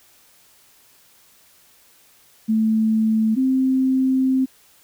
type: tone pair in turn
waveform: sine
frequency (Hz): 220 / 261.9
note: A3 / C4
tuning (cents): 0 / +2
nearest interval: minor third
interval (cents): 302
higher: second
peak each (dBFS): -15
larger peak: neither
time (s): 2.48-3.36 / 3.36-4.46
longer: second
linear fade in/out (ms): 20
effects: white hiss -54 dBFS RMS until 4.83 s